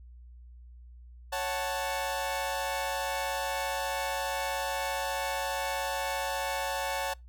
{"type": "chord", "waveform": "sawtooth", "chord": "F# minor", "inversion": "second", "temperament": "equal", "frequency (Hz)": [554.4, 740, 880], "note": ["C#5", "F#5", "A5"], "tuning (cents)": [0, 0, 0], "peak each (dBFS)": [-31, -32, -30], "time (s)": [1.32, 7.14], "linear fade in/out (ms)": 10, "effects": ["noise-tail reverb RT60 0.2 s tail -25 dB re dry", "added 60 Hz sine -47 dBFS peak until 7.28 s"]}